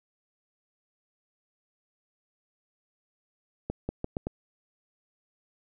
accelerating click train, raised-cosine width 2 ms, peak -17 dBFS, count 5, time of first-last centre 3.7-4.27 s, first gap 190 ms, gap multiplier 0.81, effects none

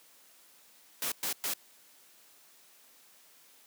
white noise bursts, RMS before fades -33 dBFS, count 3, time 1.02-1.537 s, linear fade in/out 2 ms, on 99 ms, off 110 ms, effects white hiss -60 dBFS RMS until 3.66 s + high-pass 200 Hz 12 dB/octave

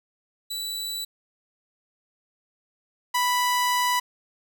sawtooth tone pair in turn, 3951 / 987.8 Hz, B7 / B5, 0 / 0 cents, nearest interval 2 octaves, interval 2400 cents, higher first, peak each -26 / -17 dBFS, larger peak second, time 0.5-1.05 / 3.14-4 s, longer second, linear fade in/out 10 ms, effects none

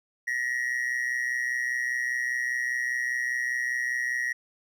triangle tone with amplitude modulation, 1900 Hz, A#6, 33 cents sharp, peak -21 dBFS, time 0.27-4.33 s, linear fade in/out 10 ms, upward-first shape sine, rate 125 Hz, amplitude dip 75%, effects none

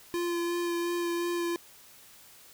square tone with vibrato, 344.9 Hz, F4, 22 cents flat, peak -29 dBFS, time 0.14-1.56 s, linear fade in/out 0 ms, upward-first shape sine, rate 2.8 Hz, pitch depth 14 cents each way, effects white hiss -54 dBFS RMS until 2.53 s

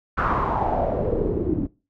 pink noise with low-pass filter sweep, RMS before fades -23 dBFS, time 0.17-1.67 s, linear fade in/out 10 ms, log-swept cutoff 1400 to 270 Hz, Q 4.9, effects noise-tail reverb RT60 0.3 s tail -21 dB re dry

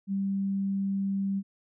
sine tone, 196 Hz, G3, in tune, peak -26 dBFS, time 0.07-1.43 s, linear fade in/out 50 ms, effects none

